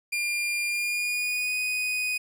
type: tone with pitch glide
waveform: 40% pulse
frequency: 2400 to 2489 Hz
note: D7 to D#7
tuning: +37 to 0 cents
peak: -25 dBFS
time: 0.12-2.18 s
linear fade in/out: 10 ms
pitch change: +63 cents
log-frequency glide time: 0.68-1.57 s
effects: none